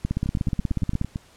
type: two click trains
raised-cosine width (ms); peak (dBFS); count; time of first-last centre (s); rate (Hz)
5; -11 / -15; 17 / 9; 0.05-1.014 / 0.26-1.159; 16.6 / 8.9
effects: pink hiss -54 dBFS RMS until 1.36 s + low-pass 10000 Hz 12 dB/octave